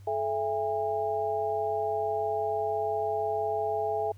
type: tone cluster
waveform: sine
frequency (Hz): 430.4 / 666 / 812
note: A4 / E5 / G#5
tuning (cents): -38 / +18 / -39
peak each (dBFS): -31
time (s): 0.07-4.12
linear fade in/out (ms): 5
effects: added 98 Hz sine -46 dBFS peak until 4.17 s + pink hiss -64 dBFS RMS until 4.17 s